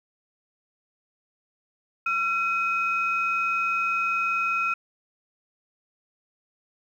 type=tone pair together; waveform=sine; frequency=1360.2 / 2525 Hz; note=F6 / D#7; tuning=-46 / +25 cents; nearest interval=major seventh; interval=1071 cents; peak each=-24 / -25 dBFS; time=2.06-4.74 s; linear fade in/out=5 ms; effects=tanh soft clip ceiling -15 dBFS + 10-bit